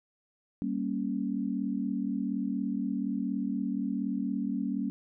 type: chord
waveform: sine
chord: G diminished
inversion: none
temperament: equal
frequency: 196 / 233.1 / 277.2 Hz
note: G3 / Bb3 / Db4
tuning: 0 / 0 / 0 cents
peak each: -33 dBFS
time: 0.62-4.9 s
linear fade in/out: 0 ms
effects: none